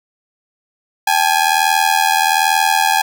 sawtooth ring-modulated tone, 827 Hz, G#5, 8 cents flat, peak -5 dBFS, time 1.07-3.02 s, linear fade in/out 5 ms, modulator 40.6 Hz, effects none

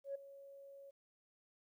sine tone with ADSR envelope, 554.4 Hz, C#5, in tune, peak -37 dBFS, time 0.04-0.91 s, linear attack 110 ms, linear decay 9 ms, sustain -16 dB, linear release 14 ms, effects tanh soft clip ceiling -34 dBFS + 13-bit

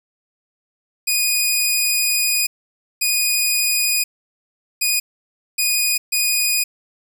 10% pulse tone bursts at uneven times, 2472 Hz, D#7, 12 cents flat, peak -7 dBFS, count 5, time 1.07-2.47 / 3.01-4.04 / 4.81-5 / 5.58-5.98 / 6.12-6.64 s, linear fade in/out 10 ms, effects none

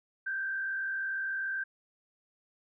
sine tone with frequency modulation, 1568 Hz, G6, in tune, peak -31 dBFS, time 0.26-1.64 s, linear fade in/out 10 ms, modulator 46.6 Hz, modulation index 0.79, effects none

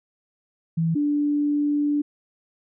sine tone pair in turn, 164.1 / 292.4 Hz, E3 / D4, -8 / -7 cents, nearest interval minor seventh, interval 1001 cents, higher second, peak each -19 dBFS, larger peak neither, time 0.77-0.95 / 0.95-2.02 s, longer second, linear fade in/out 10 ms, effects none

